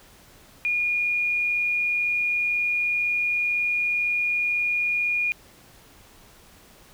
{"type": "tone", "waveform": "sine", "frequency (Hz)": 2434, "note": "D#7", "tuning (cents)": -39, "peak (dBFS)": -21, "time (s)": [0.65, 5.32], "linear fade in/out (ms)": 0, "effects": ["pink hiss -52 dBFS RMS until 6.93 s"]}